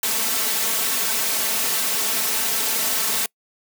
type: noise with comb filter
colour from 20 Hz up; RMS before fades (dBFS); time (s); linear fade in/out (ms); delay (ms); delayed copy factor
white; -22; 0.03-3.26; 2; 4.5; +0.95
effects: noise-tail reverb RT60 0.1 s tail -26 dB re dry + high-pass 200 Hz 12 dB/octave